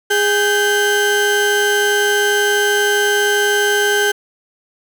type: tone pair together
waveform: 35% pulse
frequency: 411.5 / 1553.6 Hz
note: G#4 / G6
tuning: -16 / -16 cents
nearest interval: octave + major seventh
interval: 2300 cents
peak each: -14 dBFS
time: 0.1-4.12 s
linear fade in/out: 10 ms
effects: none